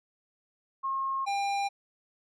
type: tone pair in turn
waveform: sine / square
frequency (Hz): 1077 / 799.2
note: C6 / G5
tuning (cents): +50 / +33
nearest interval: perfect fourth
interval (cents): 517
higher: first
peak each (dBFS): -28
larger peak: neither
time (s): 0.83-1.26 / 1.26-1.69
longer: neither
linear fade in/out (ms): 20
effects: low-pass 6000 Hz 12 dB/octave